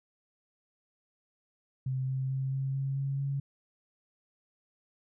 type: tone with pitch steps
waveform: sine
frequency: 130.81 / 132.1 / 133.4 / 134.72 / 136.05 / 137.39 / 138.75 Hz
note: C3 / C3 / C3 / C#3 / C#3 / C#3 / C#3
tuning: 0 / +17 / +34 / -49 / -32 / -15 / +2 cents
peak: -29 dBFS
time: 1.86-3.4 s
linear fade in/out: 5 ms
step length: 220 ms
effects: none